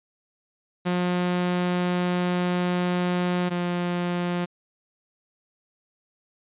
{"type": "tone pair in turn", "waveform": "sawtooth", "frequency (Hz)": [178.5, 176.04], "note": ["F3", "F3"], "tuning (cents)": [38, 14], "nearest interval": "unison", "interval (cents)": 24, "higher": "first", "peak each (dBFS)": [-18, -20], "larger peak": "first", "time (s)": [[0.85, 3.5], [3.5, 4.46]], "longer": "first", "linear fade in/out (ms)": 20, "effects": ["resampled to 8000 Hz"]}